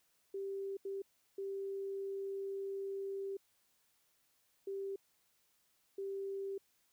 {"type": "tone bursts at uneven times", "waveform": "sine", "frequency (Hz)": 392, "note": "G4", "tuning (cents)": 0, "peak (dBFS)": -38, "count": 5, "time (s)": [[0.34, 0.77], [0.85, 1.02], [1.38, 3.37], [4.67, 4.96], [5.98, 6.58]], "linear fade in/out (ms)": 5, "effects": ["white hiss -75 dBFS RMS until 6.92 s"]}